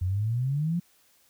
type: exponential sweep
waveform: sine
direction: up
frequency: 87.31 to 178.6 Hz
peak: -24 dBFS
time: 0.01-0.8 s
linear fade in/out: 10 ms
effects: white hiss -63 dBFS RMS until 1.29 s